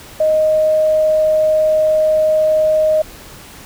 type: tone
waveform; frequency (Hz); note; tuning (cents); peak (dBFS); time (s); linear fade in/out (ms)
sine; 622.3; D#5; 0; -10; 0.2-3.02; 5
effects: pink hiss -37 dBFS RMS until 3.65 s